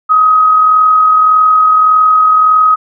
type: tone with amplitude modulation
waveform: sine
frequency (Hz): 1262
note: D#6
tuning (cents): +24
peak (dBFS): -3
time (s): 0.09-2.76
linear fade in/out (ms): 20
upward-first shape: sine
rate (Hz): 41.7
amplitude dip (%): 30
effects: none